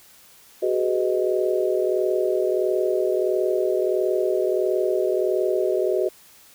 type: chord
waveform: sine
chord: G# minor seventh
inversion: third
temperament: just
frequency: 373.8 / 415.3 / 498.4 / 623 Hz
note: F#4 / G#4 / B4 / D#5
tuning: +18 / 0 / +16 / +2 cents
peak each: -22 / -26 / -27 / -25 dBFS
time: 0.62-6.09 s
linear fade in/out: 10 ms
effects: white hiss -51 dBFS RMS until 6.54 s